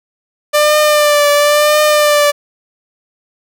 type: tone with vibrato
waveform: sawtooth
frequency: 593 Hz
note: D5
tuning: 17 cents sharp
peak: -4 dBFS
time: 0.53-2.32 s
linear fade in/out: 20 ms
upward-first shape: triangle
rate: 0.97 Hz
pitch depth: 40 cents each way
effects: none